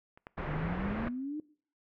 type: clicks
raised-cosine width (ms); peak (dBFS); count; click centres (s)
0.5; -38 / -28; 2; 0.175 / 0.269
type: low-pass noise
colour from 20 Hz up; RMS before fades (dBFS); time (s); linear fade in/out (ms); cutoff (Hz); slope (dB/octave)
pink; -37; 0.37-1.09; 10; 2100; 24
type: exponential sweep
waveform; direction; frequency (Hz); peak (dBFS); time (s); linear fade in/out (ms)
sine; up; 143.9 to 311.1; -34; 0.48-1.4; 2
effects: noise-tail reverb RT60 0.5 s tail -22 dB re dry